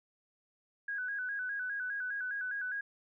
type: tone with vibrato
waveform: sine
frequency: 1568 Hz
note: G6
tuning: in tune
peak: -34 dBFS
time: 0.88-2.81 s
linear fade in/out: 5 ms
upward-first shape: square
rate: 4.9 Hz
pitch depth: 78 cents each way
effects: none